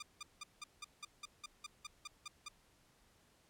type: tone bursts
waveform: 10% pulse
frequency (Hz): 1202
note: D6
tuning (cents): +40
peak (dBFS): -36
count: 13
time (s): 0-2.485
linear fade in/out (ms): 5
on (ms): 25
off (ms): 180
effects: pink hiss -70 dBFS RMS until 3.49 s + low-pass 12000 Hz 12 dB/octave